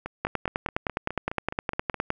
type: two click trains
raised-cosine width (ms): 0.5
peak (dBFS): -10 / -17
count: 19 / 10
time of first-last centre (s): 0.25-2.104 / 0.06-1.943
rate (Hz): 9.71 / 4.78
effects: none